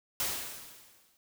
white noise with exponential decay, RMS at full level -30 dBFS, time 0.2-1.17 s, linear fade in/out 1 ms, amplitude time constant 210 ms, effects none

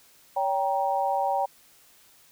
sine chord, G diminished, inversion second, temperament just, 564.5 / 784 / 940.8 Hz, Db5 / G5 / Bb5, +31 / 0 / +16 cents, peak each -29 / -25 / -29 dBFS, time 0.36-1.46 s, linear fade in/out 10 ms, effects white hiss -57 dBFS RMS until 2.31 s

